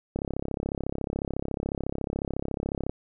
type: click train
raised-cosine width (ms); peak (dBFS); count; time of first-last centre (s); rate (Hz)
2; -16; 94; 0.16-2.895; 34
effects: none